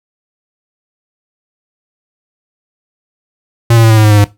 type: tone with pitch steps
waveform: square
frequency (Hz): 116.54 / 114.41 / 112.31 / 110.25 / 108.23 / 106.25 / 104.31 / 102.4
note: A#2 / A#2 / A2 / A2 / A2 / G#2 / G#2 / G#2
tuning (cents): 0 / -32 / +36 / +4 / -28 / +40 / +8 / -24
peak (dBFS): -5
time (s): 3.7-4.244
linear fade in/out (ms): 5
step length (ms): 68
effects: noise-tail reverb RT60 0.2 s tail -17 dB re dry